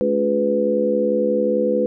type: harmonic tone with a mistuned harmonic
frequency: 71.2 Hz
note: C#2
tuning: 47 cents sharp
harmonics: 3 / 4 / 5 / 6 / 7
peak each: -23 / -26 / -25 / -27 / -18 dBFS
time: 0.01-1.86 s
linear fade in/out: 0 ms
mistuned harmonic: 6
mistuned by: -26 cents
effects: none